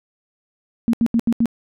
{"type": "tone bursts", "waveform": "sine", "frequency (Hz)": 231.8, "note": "A#3", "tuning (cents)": -10, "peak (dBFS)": -13, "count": 5, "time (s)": [0.88, 1.457], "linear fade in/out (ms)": 0, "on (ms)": 53, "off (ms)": 78, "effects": []}